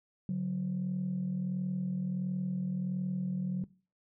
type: tone pair together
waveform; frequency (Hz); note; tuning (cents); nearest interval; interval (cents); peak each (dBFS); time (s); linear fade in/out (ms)
sine; 143.55 / 185; D3 / F#3; -39 / 0; major third; 439; -36 / -30; 0.29-3.64; 2
effects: noise-tail reverb RT60 0.4 s tail -22 dB re dry + tanh soft clip ceiling -26 dBFS